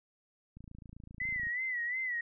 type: click train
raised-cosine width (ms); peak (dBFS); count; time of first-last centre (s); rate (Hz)
5; -37; 26; 0.57-1.469; 27.8
type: tone with vibrato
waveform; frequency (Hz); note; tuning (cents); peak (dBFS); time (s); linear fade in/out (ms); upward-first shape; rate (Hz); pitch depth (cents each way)
sine; 1975.5; B6; 0; -32; 1.2-2.21; 5; sine; 2.8; 89
effects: none